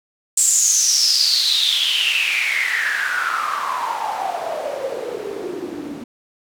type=noise with band-pass filter sweep; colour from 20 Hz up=white; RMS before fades=-20 dBFS; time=0.37-6.04 s; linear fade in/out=5 ms; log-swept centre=7900 to 260 Hz; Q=9.4; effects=none